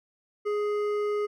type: tone with hard clipping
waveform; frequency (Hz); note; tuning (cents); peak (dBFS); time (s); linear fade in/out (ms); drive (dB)
sine; 416.3; G#4; +4; -27; 0.45-1.27; 20; 9
effects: none